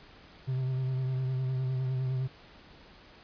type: tone with vibrato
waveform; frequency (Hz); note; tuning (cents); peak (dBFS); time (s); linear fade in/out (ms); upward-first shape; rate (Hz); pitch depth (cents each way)
triangle; 130; C3; -11; -26; 0.47-2.28; 20; triangle; 9.8; 36
effects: pink hiss -54 dBFS RMS until 3.23 s + resampled to 11025 Hz